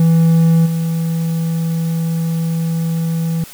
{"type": "tone with level steps", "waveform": "triangle", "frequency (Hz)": 164.6, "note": "E3", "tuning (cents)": -2, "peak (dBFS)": [-6, -13], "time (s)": [0, 3.44], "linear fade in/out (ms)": 2, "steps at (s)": 0.65, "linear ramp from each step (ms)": 20, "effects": ["white hiss -37 dBFS RMS until 3.53 s"]}